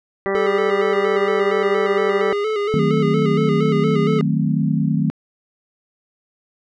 harmonic tone, 196 Hz, G3, in tune, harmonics 1 / 2 / 3 / 4 / 5 / 6 / 7 / 8 / 9 / 10, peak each -29 / -20 / -26 / -30 / -35 / -29 / -37 / -37 / -36 / -28 dBFS, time 0.26-2.33 s, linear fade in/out 0 ms
square tone with vibrato, 420.9 Hz, G#4, 23 cents sharp, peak -19 dBFS, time 0.35-4.21 s, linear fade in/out 0 ms, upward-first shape square, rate 4.3 Hz, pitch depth 53 cents each way
sine chord, D# diminished seventh, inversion none, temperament equal, 155.56 / 185 / 220 / 261.6 Hz, D#3 / F#3 / A3 / C4, 0 / 0 / 0 / 0 cents, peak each -19 / -22 / -21 / -24 dBFS, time 2.74-5.1 s, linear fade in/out 0 ms
effects low-pass 3000 Hz 12 dB/octave

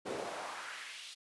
brown noise with high-pass filter sweep, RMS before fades -43 dBFS, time 0.05-1.15 s, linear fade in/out 20 ms, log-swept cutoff 360 to 3900 Hz, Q 1.8, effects resampled to 24000 Hz

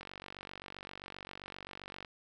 click train, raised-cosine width 0.3 ms, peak -28 dBFS, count 98, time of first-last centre 0.01-2.048 s, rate 47.6 Hz, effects none

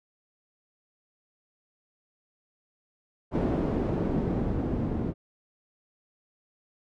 white noise with low-pass filter sweep, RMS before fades -28 dBFS, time 3.31-5.14 s, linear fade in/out 50 ms, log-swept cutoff 400 to 240 Hz, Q 1, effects none

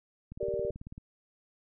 click train, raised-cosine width 5 ms, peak -31 dBFS, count 13, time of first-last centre 0.32-0.979 s, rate 18.2 Hz
sine chord, G minor, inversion none, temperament equal, 392 / 466.2 / 587.3 Hz, G4 / Bb4 / D5, 0 / 0 / 0 cents, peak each -34 dBFS, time 0.4-0.71 s, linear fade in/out 10 ms
effects none

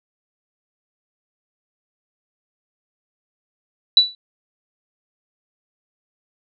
sine tone with exponential decay, 3951 Hz, B7, in tune, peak -4 dBFS, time 3.97-4.15 s, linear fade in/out 2 ms, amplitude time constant 38 ms, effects none

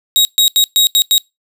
sawtooth tone bursts at uneven times, 3798 Hz, A#7, 32 cents sharp, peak -5 dBFS, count 6, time 0.16-0.25 / 0.38-0.48 / 0.56-0.64 / 0.76-0.87 / 0.95-1.02 / 1.11-1.18 s, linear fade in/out 0 ms, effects noise-tail reverb RT60 0.2 s tail -24 dB re dry

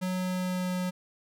square tone with pitch glide, 184.1 to 182.09 Hz, F#3 to F#3, -8 to -27 cents, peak -29 dBFS, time 0.01-0.91 s, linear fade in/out 20 ms, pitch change -19 cents, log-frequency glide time 0.11-0.74 s, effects none

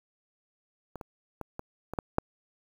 clicks, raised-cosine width 1 ms, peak -25 / -26 / -22 / -22 / -22 / -14 / -9 dBFS, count 7, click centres 0.957 / 1.012 / 1.413 / 1.594 / 1.936 / 1.988 / 2.184 s, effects 8-bit

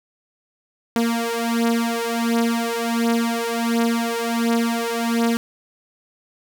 sawtooth beating tone pair, 231.4 / 232.8 Hz, A#3 / A#3, -13 / -2 cents, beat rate 1.4 Hz, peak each -18 dBFS, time 0.96-5.37 s, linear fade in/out 0 ms, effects none

